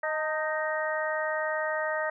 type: harmonic tone with a mistuned harmonic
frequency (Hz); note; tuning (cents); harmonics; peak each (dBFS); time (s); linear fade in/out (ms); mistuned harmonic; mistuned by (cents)
311.1; D#4; 0; 2 / 3 / 4 / 5 / 6; -30 / -36 / -36 / -36 / -33; 0.03-2.1; 5; 3; -44
effects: none